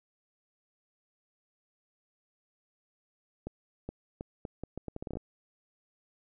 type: accelerating click train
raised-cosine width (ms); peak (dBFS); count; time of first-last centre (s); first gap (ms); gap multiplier
2; -24; 14; 3.47-5.171; 420; 0.76
effects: none